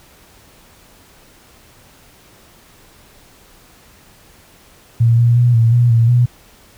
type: tone with pitch steps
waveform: sine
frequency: 116.2 / 118.6 / 121.4 / 114.7 / 120.6 / 115.3 / 122 Hz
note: A#2 / A#2 / B2 / A#2 / B2 / A#2 / B2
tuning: -5 / +30 / -29 / -28 / -41 / -19 / -21 cents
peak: -8 dBFS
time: 5-6.26 s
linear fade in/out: 10 ms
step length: 180 ms
effects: pink hiss -47 dBFS RMS until 6.77 s